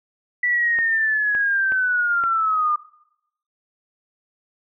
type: linear sweep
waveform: sine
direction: down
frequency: 1969 to 1200 Hz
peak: -17 dBFS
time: 0.43-2.76 s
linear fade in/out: 5 ms
type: clicks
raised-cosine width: 0.5 ms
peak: -18 dBFS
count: 4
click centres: 0.788 / 1.35 / 1.721 / 2.238 s
effects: noise-tail reverb RT60 0.8 s tail -21 dB re dry